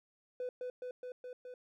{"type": "tone with echo", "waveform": "triangle", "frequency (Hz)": 499.7, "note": "B4", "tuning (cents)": 20, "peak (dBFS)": -33, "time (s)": [0.4, 0.49], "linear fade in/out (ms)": 2, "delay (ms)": 210, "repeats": 5, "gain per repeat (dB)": -2, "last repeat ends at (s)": 1.54, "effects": ["tanh soft clip ceiling -32 dBFS"]}